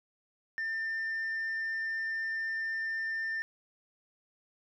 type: tone with tanh clipping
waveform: sine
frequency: 1796 Hz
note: A6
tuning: 35 cents sharp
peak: -32 dBFS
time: 0.58-3.42 s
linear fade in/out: 0 ms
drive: 1 dB
effects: none